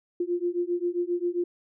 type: beating tone pair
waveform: sine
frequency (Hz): 346.9 / 354.4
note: F4 / F4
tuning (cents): -12 / +25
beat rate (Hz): 7.5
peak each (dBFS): -28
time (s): 0.2-1.44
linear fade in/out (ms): 5
effects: none